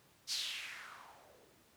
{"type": "noise with low-pass filter sweep", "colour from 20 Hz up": "violet", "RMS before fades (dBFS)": -45, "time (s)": [0.27, 1.66], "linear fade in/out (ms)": 50, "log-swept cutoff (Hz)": [5100, 270], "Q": 3.2, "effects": ["pink hiss -67 dBFS RMS until 1.76 s", "high-pass 80 Hz 12 dB/octave"]}